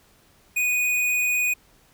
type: tone with hard clipping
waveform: sine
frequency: 2477 Hz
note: D#7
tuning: 8 cents flat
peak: -21 dBFS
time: 0.56-1.54 s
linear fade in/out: 10 ms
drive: 17 dB
effects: pink hiss -58 dBFS RMS until 1.93 s

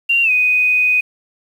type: tone with pitch glide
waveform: sine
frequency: 2767 to 2494 Hz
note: F7 to D#7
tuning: -17 to +3 cents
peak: -11 dBFS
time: 0.09-1.01 s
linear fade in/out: 10 ms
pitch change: -180 cents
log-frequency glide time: 0.23-0.31 s
effects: 7-bit

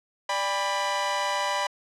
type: chord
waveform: sawtooth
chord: G major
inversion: second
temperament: equal with one note detuned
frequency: 587.3 / 802.3 / 987.8 Hz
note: D5 / G5 / B5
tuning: 0 / +40 / 0 cents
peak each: -27 / -28 / -23 dBFS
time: 0.29-1.67 s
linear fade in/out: 5 ms
effects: low-pass 7000 Hz 12 dB/octave

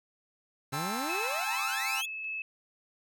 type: chord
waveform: sawtooth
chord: A minor seventh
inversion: third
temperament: just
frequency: 792 / 880 / 1056 / 1320 Hz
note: G5 / A5 / C6 / E6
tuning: +18 / 0 / +16 / +2 cents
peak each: -34 / -37 / -37 / -33 dBFS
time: 0.72-2.02 s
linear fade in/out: 20 ms
type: exponential sweep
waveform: sawtooth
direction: up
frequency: 131.5 to 3479 Hz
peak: -31 dBFS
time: 0.72-2.06 s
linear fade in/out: 10 ms
type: tone with tremolo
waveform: sine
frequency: 2601 Hz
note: E7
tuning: 24 cents flat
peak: -33 dBFS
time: 1.09-2.42 s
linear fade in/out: 2 ms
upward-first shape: square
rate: 2.6 Hz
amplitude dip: 25%
effects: none

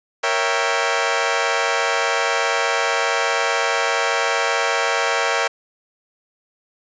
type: chord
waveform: 15% pulse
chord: A# diminished seventh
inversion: none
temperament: equal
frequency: 466.2 / 554.4 / 659.3 / 784 Hz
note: A#4 / C#5 / E5 / G5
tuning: 0 / 0 / 0 / 0 cents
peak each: -17 dBFS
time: 0.23-5.48 s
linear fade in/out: 10 ms
effects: resampled to 16000 Hz + 7-bit

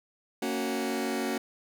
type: chord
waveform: sawtooth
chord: F# major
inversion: first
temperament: just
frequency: 231.2 / 277.5 / 370 Hz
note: A#3 / C#4 / F#4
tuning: -14 / +2 / 0 cents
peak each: -29 dBFS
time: 0.42-1.38 s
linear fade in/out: 5 ms
effects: none

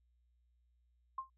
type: tone with exponential decay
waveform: sine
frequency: 1058 Hz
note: C6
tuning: 19 cents sharp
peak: -34 dBFS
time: 1.18-1.3 s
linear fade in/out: 5 ms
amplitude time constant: 26 ms
effects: added 60 Hz sine -70 dBFS peak until 1.37 s

